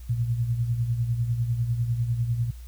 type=tone with tremolo; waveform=sine; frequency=118.2 Hz; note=A#2; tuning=24 cents sharp; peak=-20 dBFS; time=0.09-2.51 s; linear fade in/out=10 ms; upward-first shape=sine; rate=10 Hz; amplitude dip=60%; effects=added 60 Hz sine -38 dBFS peak until 2.67 s + white hiss -56 dBFS RMS until 2.67 s

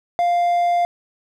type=tone; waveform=triangle; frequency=698.5 Hz; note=F5; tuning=in tune; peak=-13 dBFS; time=0.19-0.85 s; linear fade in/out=0 ms; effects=none

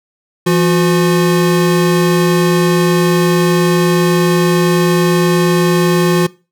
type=tone pair together; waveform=square; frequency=169.9 / 360 Hz; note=F3 / F#4; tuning=-47 / -47 cents; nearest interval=octave + minor second; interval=1300 cents; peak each=-13 dBFS; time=0.46-6.27 s; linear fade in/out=10 ms; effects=noise-tail reverb RT60 0.3 s tail -21 dB re dry

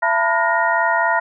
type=tone cluster; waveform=sine; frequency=671 / 899 / 983 / 1429 / 1862 Hz; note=E5 / A5 / B5 / F6 / A#6; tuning=+31 / +37 / -8 / +39 / -2 cents; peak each=-21 dBFS; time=0.02-1.2 s; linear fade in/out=10 ms; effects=none

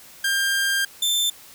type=tone pair in turn; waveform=sawtooth; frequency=1597 / 3552 Hz; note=G6 / A7; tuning=+32 / +16 cents; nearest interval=octave + major second; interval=1384 cents; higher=second; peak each=-16 dBFS; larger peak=neither; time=0.24-0.85 / 1.02-1.3 s; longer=first; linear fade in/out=5 ms; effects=white hiss -46 dBFS RMS until 1.54 s

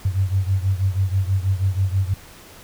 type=beating tone pair; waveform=sine; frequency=93.8 / 100 Hz; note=F#2 / G2; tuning=+24 / +35 cents; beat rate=6.2 Hz; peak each=-19 / -22 dBFS; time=0.05-2.14 s; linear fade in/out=5 ms; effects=pink hiss -44 dBFS RMS until 2.63 s

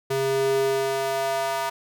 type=tone with high-pass filter sweep; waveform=square; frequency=135.1 Hz; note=C#3; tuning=44 cents flat; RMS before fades=-24 dBFS; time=0.1-1.7 s; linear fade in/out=10 ms; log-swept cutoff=290 to 860 Hz; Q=2.9; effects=none

